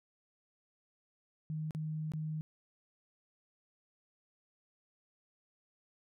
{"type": "tone with dropouts", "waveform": "sine", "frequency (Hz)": 155.56, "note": "D#3", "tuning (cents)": 0, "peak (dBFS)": -35, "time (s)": [1.5, 2.41], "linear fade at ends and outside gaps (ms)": 0, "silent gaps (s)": [[1.708, 1.749], [2.119, 2.136]], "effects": []}